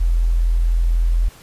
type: tone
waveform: sine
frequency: 42 Hz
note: E1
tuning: 33 cents sharp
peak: -13 dBFS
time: 0-1.29 s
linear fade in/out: 10 ms
effects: pink hiss -45 dBFS RMS until 1.42 s + resampled to 32000 Hz